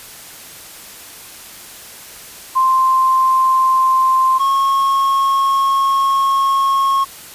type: tone pair in turn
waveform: sine / triangle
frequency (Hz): 1046.5 / 1089.2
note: C6 / C#6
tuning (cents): 0 / -31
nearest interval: minor second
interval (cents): 69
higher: second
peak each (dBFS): -10 / -10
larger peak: neither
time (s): 2.55-4.39 / 4.39-7.05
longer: second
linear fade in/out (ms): 20
effects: white hiss -36 dBFS RMS until 7.34 s + resampled to 32000 Hz